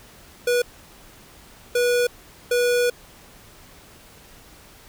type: tone bursts at uneven times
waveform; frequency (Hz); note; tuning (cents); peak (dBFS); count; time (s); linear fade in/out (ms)
square; 486.4; B4; -26; -18; 3; 0.47-0.62 / 1.75-2.07 / 2.51-2.9; 5
effects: pink hiss -48 dBFS RMS until 4.88 s